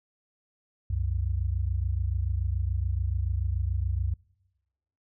sine tone pair together, 65.12 / 92.1 Hz, C2 / F#2, -8 / -7 cents, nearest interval tritone, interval 601 cents, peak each -28 dBFS, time 0.9-4.14 s, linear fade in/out 5 ms, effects noise-tail reverb RT60 1.0 s tail -24 dB re dry

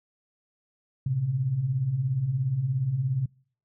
sine beating tone pair, 116.2 / 133.2 Hz, A#2 / C3, -5 / +31 cents, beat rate 17 Hz, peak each -32 / -24 dBFS, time 1.06-3.26 s, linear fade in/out 5 ms, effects noise-tail reverb RT60 0.5 s tail -25 dB re dry

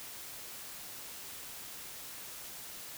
silence, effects white hiss -46 dBFS RMS until 2.97 s

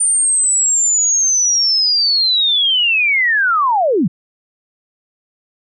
sine linear sweep, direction down, 9060 to 139.9 Hz, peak -11 dBFS, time 0-4.08 s, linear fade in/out 10 ms, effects none

